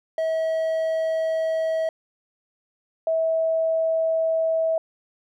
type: tone pair in turn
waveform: triangle / sine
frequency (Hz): 644 / 648.5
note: E5 / E5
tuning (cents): -41 / -28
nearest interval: unison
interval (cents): 13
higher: second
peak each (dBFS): -19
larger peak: neither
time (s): 0.18-1.89 / 3.07-4.78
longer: neither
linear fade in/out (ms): 2
effects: none